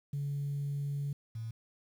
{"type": "tone pair in turn", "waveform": "sine", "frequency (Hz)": [142.1, 113.02], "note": ["C#3", "A2"], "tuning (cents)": [43, 47], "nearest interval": "major third", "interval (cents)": 396, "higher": "first", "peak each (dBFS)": [-31, -36], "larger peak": "first", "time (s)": [[0.13, 1.13], [1.35, 1.51]], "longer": "first", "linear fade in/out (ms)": 5, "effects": ["tanh soft clip ceiling -29 dBFS", "10-bit"]}